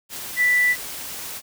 sine tone in noise, 1975.5 Hz, B6, in tune, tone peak -15 dBFS, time 0.36-0.76 s, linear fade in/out 50 ms, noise white, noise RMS -33 dBFS, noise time 0.09-1.42 s, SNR +15 dB, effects none

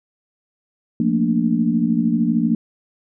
sine chord, Bb major seventh, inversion second, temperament equal, 174.61 / 220 / 233.1 / 293.7 Hz, F3 / A3 / Bb3 / D4, 0 / 0 / 0 / 0 cents, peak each -22 / -22 / -18 / -23 dBFS, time 1-2.55 s, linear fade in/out 2 ms, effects none

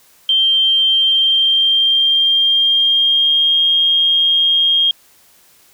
sine tone with pitch glide, 3152 to 3235 Hz, G7 to G#7, +9 to -46 cents, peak -10 dBFS, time 0.29-4.91 s, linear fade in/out 2 ms, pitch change +45 cents, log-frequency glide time 0.97-3.61 s, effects white hiss -50 dBFS RMS until 5.73 s

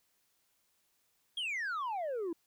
sine exponential sweep, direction down, 3322 to 319 Hz, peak -31 dBFS, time 1.37-2.33 s, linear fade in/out 5 ms, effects tanh soft clip ceiling -33 dBFS + white hiss -75 dBFS RMS until 2.46 s

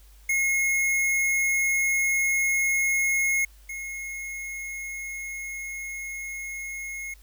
square tone pair in turn, 2162 / 2162 Hz, C#7 / C#7, -44 / -44 cents, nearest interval unison, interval 0 cents, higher neither, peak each -22 / -33 dBFS, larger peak first, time 0.29-3.45 / 3.69-7.14 s, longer second, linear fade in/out 5 ms, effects added 50 Hz sine -49 dBFS peak until 7.22 s + white hiss -59 dBFS RMS until 7.22 s

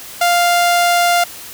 sawtooth tone, 698.5 Hz, F5, in tune, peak -7 dBFS, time 0.21-1.24 s, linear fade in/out 5 ms, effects white hiss -33 dBFS RMS until 1.53 s

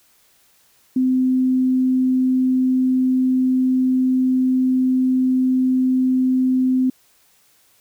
sine tone, 257.3 Hz, C4, 29 cents flat, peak -14 dBFS, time 0.96-6.9 s, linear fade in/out 5 ms, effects white hiss -57 dBFS RMS until 7.8 s

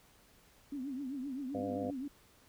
sine tone with vibrato, 269.2 Hz, C4, 49 cents sharp, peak -37 dBFS, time 0.72-2.08 s, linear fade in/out 5 ms, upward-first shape triangle, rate 7.7 Hz, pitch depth 160 cents each way
harmonic tone, 100.3 Hz, G2, 40 cents sharp, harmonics 1 / 2 / 3 / 4 / 5 / 6 / 7, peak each -47 / -45 / -49 / -49 / -40 / -43 / -43 dBFS, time 1.54-1.91 s, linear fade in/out 10 ms
effects pink hiss -64 dBFS RMS until 2.48 s

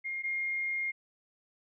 sine tone pair in turn, 2129 / 2129 Hz, C7 / C7, +30 / +30 cents, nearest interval unison, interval 0 cents, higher neither, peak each -33 / -30 dBFS, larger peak second, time 0.04-0.23 / 0.23-0.92 s, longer second, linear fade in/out 20 ms, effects none

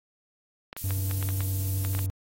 clicks, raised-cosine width 0.3 ms, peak -21 dBFS, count 10, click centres 0.729 / 0.766 / 0.907 / 1.112 / 1.227 / 1.289 / 1.406 / 1.849 / 1.95 / 1.991 s
violet noise, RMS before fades -35 dBFS, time 0.77-2.06 s, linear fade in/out 0 ms
triangle tone, 95.7 Hz, G2, 41 cents flat, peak -24 dBFS, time 0.84-2.1 s, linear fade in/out 0 ms
effects AAC 48 kbps

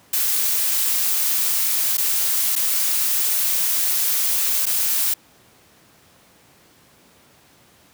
blue noise with dropouts, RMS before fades -20 dBFS, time 0.13-5.14 s, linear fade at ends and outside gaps 5 ms, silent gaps 1.972-1.979 / 2.555-2.561 / 4.657-4.665 s, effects pink hiss -53 dBFS RMS until 7.93 s + high-pass 100 Hz 12 dB/octave

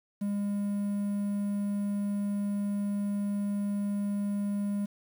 triangle tone with quantisation, 202.8 Hz, G#3, 41 cents flat, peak -26 dBFS, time 0.21-4.86 s, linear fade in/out 10 ms, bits 9, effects none

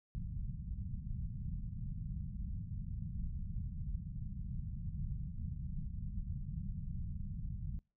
pink low-pass noise, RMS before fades -41 dBFS, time 0.15-7.79 s, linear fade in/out 0 ms, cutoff 190 Hz, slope 48 dB/octave, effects noise-tail reverb RT60 0.3 s tail -25 dB re dry

